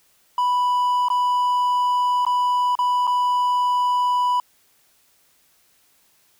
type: tone with dropouts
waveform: triangle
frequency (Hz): 987.8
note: B5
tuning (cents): 0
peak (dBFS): -15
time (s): 0.38-4.4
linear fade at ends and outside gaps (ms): 2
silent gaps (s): 1.085-1.101 / 2.251-2.265 / 2.753-2.789 / 3.07-3.075
effects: white hiss -60 dBFS RMS until 6.39 s